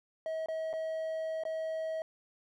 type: tone with dropouts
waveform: triangle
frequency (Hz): 640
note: D#5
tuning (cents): +49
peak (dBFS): -31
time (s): 0.26-2.02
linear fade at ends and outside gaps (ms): 1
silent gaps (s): 0.46-0.485 / 0.73-0.736 / 1.436-1.452
effects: none